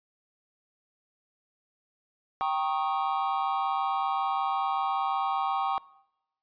triangle chord, Eb dominant seventh, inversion first, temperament equal with one note detuned, 784 / 932.3 / 1099.2 / 1244.5 Hz, G5 / Bb5 / Db6 / Eb6, 0 / 0 / -15 / 0 cents, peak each -27 / -32 / -29 / -33 dBFS, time 2.41-5.78 s, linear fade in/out 0 ms, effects noise-tail reverb RT60 0.9 s tail -23 dB re dry + resampled to 11025 Hz

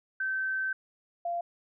sine tone pair in turn, 1544 / 690.6 Hz, G6 / F5, -27 / -20 cents, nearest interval octave + major second, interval 1393 cents, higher first, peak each -28 / -29 dBFS, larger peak first, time 0.2-0.73 / 1.25-1.41 s, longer first, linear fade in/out 5 ms, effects none

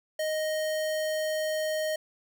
square tone, 622.3 Hz, D#5, in tune, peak -28 dBFS, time 0.19-1.96 s, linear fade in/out 5 ms, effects none

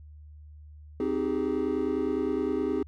triangle chord, Ab major seventh, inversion first, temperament equal with one note detuned, 261.6 / 311.1 / 385.5 / 415.3 Hz, C4 / Eb4 / G4 / Ab4, 0 / 0 / -29 / 0 cents, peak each -29 dBFS, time 1-2.83 s, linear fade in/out 2 ms, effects tanh soft clip ceiling -14 dBFS + added 75 Hz sine -45 dBFS peak until 2.87 s

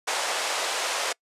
pink band-pass noise, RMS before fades -28 dBFS, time 0.07-1.13 s, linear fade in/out 10 ms, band 520 to 8900 Hz, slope 24 dB/octave, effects noise-tail reverb RT60 0.1 s tail -26 dB re dry + resampled to 32000 Hz

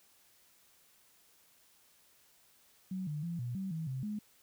sine tone with pitch steps, 187.3 / 149.4 / 170.4 / 121.6 / 191.9 / 160.9 / 131.3 / 210.3 Hz, F#3 / D3 / F3 / B2 / G3 / E3 / C3 / G#3, +21 / +30 / -42 / -26 / -37 / -42 / +6 / +22 cents, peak -35 dBFS, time 2.91-4.19 s, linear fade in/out 5 ms, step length 160 ms, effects white hiss -66 dBFS RMS until 4.42 s

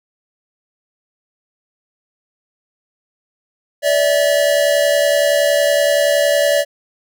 square tone pair together, 577.3 / 648 Hz, D5 / E5, -30 / -30 cents, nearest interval major second, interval 200 cents, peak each -14 / -18 dBFS, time 3.82-6.65 s, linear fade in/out 50 ms, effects none

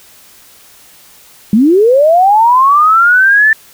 sine linear sweep, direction up, 196 to 1782 Hz, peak -4 dBFS, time 1.53-3.53 s, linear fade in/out 2 ms, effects white hiss -41 dBFS RMS until 3.73 s

